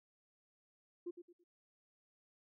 sine tone with echo, 349.2 Hz, F4, in tune, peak -39 dBFS, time 1.06-1.11 s, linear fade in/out 10 ms, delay 110 ms, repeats 3, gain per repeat -10 dB, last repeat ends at 1.44 s, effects tanh soft clip ceiling -35 dBFS

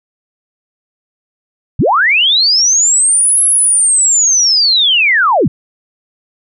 sine linear two-way sweep, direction up then down, 61.74 to 11000 to 92 Hz, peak -7 dBFS, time 1.79-5.48 s, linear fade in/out 5 ms, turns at 3.44 s, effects none

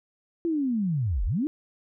sine linear two-way sweep, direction down then up, 344.7 to 34.65 to 322.8 Hz, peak -23 dBFS, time 0.45-1.47 s, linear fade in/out 0 ms, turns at 1.25 s, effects none

